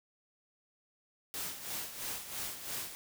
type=noise with tremolo; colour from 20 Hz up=white; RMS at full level=-38 dBFS; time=1.34-2.95 s; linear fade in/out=0 ms; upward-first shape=sine; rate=3 Hz; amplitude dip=65%; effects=none